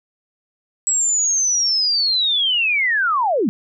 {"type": "linear sweep", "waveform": "sine", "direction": "down", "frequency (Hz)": [7800, 180], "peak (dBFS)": -15, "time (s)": [0.87, 3.49], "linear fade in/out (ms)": 0, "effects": []}